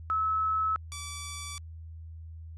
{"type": "tone pair in turn", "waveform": ["sine", "5% pulse"], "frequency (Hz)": [1297, 1155.5], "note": ["E6", "D6"], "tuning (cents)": [-28, -28], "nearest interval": "major second", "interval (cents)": 200, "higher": "first", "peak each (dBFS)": -25, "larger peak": "neither", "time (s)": [[0.1, 0.76], [0.92, 1.58]], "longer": "neither", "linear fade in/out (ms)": 0, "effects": ["added 81 Hz sine -41 dBFS peak until 2.57 s", "resampled to 22050 Hz"]}